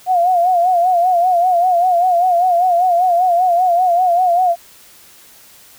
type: tone with vibrato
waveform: sine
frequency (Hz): 713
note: F5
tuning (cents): +36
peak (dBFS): -10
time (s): 0.06-4.56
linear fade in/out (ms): 50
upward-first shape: sine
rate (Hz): 5.1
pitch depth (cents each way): 80
effects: white hiss -44 dBFS RMS until 5.78 s